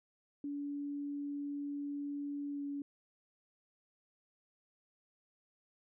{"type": "tone with pitch glide", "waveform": "sine", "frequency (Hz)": [286.4, 283.9], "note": ["D4", "C#4"], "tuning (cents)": [-43, 41], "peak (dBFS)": -37, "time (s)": [0.44, 2.82], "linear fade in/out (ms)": 2, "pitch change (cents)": -16, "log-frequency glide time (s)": [2.51, 2.63], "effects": []}